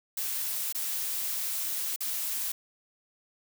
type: noise with dropouts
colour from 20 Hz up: blue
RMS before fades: -32 dBFS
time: 0.17-2.52 s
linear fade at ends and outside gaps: 5 ms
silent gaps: 0.726-0.747 / 1.962-2.005 s
effects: none